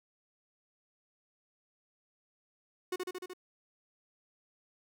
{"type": "tone with echo", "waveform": "45% pulse", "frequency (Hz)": 365.8, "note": "F#4", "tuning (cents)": -20, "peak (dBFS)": -32, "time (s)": [2.92, 2.96], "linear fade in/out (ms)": 5, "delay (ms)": 75, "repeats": 5, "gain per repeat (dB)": -2, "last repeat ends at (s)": 3.335, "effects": []}